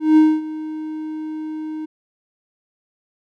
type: tone with ADSR envelope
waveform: triangle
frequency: 311.1 Hz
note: D#4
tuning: in tune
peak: -5 dBFS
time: 0-1.86 s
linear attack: 170 ms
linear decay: 240 ms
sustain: -18 dB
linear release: 14 ms
effects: none